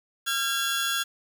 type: tone cluster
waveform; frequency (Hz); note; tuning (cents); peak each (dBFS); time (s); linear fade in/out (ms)
sawtooth; 1373 / 1621 / 3395; F6 / G#6 / G#7; -30 / -42 / +37; -26; 0.26-1.04; 20
effects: 8-bit